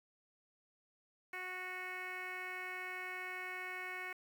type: tone with low-pass filter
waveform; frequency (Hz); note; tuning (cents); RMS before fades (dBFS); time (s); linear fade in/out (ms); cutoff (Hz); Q
10% pulse; 367.5; F#4; -12; -44; 1.33-4.13; 5; 2200; 4.7
effects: 10-bit